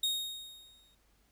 40% pulse tone with exponential decay, 3729 Hz, A#7, in tune, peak -26 dBFS, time 0.03-0.95 s, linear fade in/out 5 ms, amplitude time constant 200 ms, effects added 50 Hz sine -70 dBFS peak until 1.31 s + pink hiss -71 dBFS RMS until 1.31 s

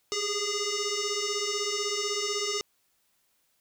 sine tone with frequency modulation, 2878 Hz, F#7, 49 cents flat, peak -26 dBFS, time 0.12-2.61 s, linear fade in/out 0 ms, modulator 820 Hz, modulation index 4.6, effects tanh soft clip ceiling -24 dBFS + white hiss -71 dBFS RMS until 3.6 s

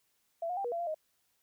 sine tone with pitch steps, 670 / 719 / 788 / 480.6 / 680 / 691 / 624 Hz, E5 / F#5 / G5 / B4 / F5 / F5 / D#5, +28 / -50 / +9 / -47 / -46 / -19 / +5 cents, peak -32 dBFS, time 0.42-0.945 s, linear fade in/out 5 ms, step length 75 ms, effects white hiss -75 dBFS RMS until 1.42 s

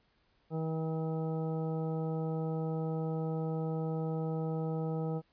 harmonic tone, 160 Hz, D#3, 49 cents sharp, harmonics 1 / 2 / 3 / 4 / 5 / 6 / 8, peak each -33 / -42 / -38 / -48 / -45 / -56 / -53 dBFS, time 0.5-5.22 s, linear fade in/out 50 ms, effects pink hiss -72 dBFS RMS until 5.32 s + resampled to 11025 Hz

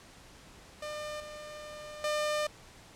sawtooth tone with level steps, 602 Hz, D5, 43 cents sharp, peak -33 / -39 / -25 dBFS, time 0.82-2.47 s, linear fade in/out 5 ms, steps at 1.2 / 2.04 s, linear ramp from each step 2 ms, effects pink hiss -54 dBFS RMS until 2.95 s + low-pass 9000 Hz 12 dB/octave

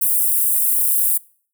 white high-pass noise, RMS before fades -17 dBFS, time 0.01-1.18 s, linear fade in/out 10 ms, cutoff 8900 Hz, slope 48 dB/octave, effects noise-tail reverb RT60 0.5 s tail -24 dB re dry

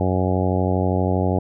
harmonic tone, 92.5 Hz, F#2, in tune, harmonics 1 / 2 / 3 / 4 / 5 / 6 / 7 / 8 / 9, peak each -21 / -24 / -26 / -27 / -28 / -29 / -29 / -30 / -31 dBFS, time 0-1.39 s, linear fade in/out 5 ms, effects none

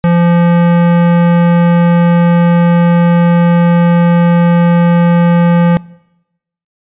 sine tone with hard clipping, 172.1 Hz, F3, 25 cents flat, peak -8 dBFS, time 0.04-5.77 s, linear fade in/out 0 ms, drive 18 dB, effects noise-tail reverb RT60 0.9 s tail -23 dB re dry + resampled to 8000 Hz

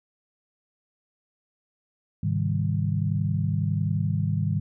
sine chord, Ab major seventh, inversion none, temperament equal with one note detuned, 103.83 / 134.18 / 155.56 / 196 Hz, Ab2 / C3 / Eb3 / G3, 0 / +44 / 0 / 0 cents, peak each -26 / -31 / -26 / -31 dBFS, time 2.23-4.6 s, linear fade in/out 5 ms, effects none

